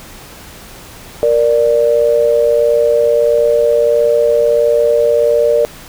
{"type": "tone pair together", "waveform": "sine", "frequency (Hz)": [467.5, 589], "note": ["A#4", "D5"], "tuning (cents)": [5, 5], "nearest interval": "major third", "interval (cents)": 400, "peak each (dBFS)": -11, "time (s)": [1.23, 5.65], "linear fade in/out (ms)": 0, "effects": ["pink hiss -35 dBFS RMS until 5.88 s"]}